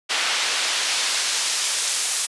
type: noise with band-pass filter sweep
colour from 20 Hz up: pink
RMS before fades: -23 dBFS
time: 0.09-2.27 s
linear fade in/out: 20 ms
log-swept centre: 3000 to 8500 Hz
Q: 0.76
effects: high-pass 400 Hz 12 dB/octave + resampled to 24000 Hz